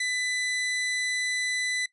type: tone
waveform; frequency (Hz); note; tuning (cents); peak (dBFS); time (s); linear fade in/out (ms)
sawtooth; 1998; B6; +20; -23; 0-1.86; 5
effects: noise-tail reverb RT60 0.1 s tail -17 dB re dry + resampled to 24000 Hz